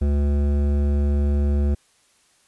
sine tone with hard clipping, 71.8 Hz, D2, 39 cents flat, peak -19 dBFS, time 0.01-1.75 s, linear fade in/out 10 ms, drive 13 dB, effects white hiss -60 dBFS RMS until 2.47 s + resampled to 24000 Hz

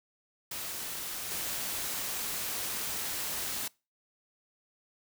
white noise with level steps, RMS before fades -38 / -35 dBFS, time 0.51-3.68 s, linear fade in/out 5 ms, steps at 1.31 s, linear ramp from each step 2 ms, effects noise-tail reverb RT60 0.3 s tail -25 dB re dry

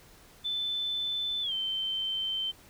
sine tone with pitch glide, 3520 to 3100 Hz, A7 to G7, 0 to -20 cents, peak -29 dBFS, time 0.44-2.52 s, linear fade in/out 20 ms, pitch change -220 cents, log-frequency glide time 1.42-1.53 s, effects pink hiss -56 dBFS RMS until 2.69 s

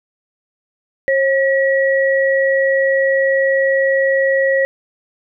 sine tone pair together, 540 / 1919.9 Hz, C#5 / B6, -45 / -49 cents, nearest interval octave + minor seventh, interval 2196 cents, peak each -13 / -17 dBFS, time 1.08-4.65 s, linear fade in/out 0 ms, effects none

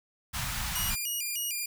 pink band-stop noise, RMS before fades -33 dBFS, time 0.33-0.96 s, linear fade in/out 20 ms, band 180 to 890 Hz, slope 24 dB/octave
5% pulse tone with vibrato, 2637 Hz, E7, in tune, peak -22 dBFS, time 0.75-1.66 s, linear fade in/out 5 ms, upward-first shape square, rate 3.3 Hz, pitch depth 160 cents each way
effects none

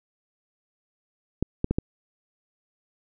clicks, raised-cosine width 3 ms, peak -10 dBFS, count 4, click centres 1.426 / 1.644 / 1.71 / 1.785 s, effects none

